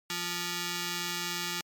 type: ring-modulated tone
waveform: 5% pulse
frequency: 523 Hz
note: C5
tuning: 1 cent flat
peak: -17 dBFS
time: 0.1-1.61 s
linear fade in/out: 0 ms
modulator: 696 Hz
effects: MP3 96 kbps